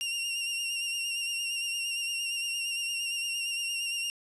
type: tone with vibrato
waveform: sawtooth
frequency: 2780 Hz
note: F7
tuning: 9 cents flat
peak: -27 dBFS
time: 0.01-4.1 s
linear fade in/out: 0 ms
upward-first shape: sine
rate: 8.7 Hz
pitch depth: 33 cents each way
effects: resampled to 24000 Hz + 11-bit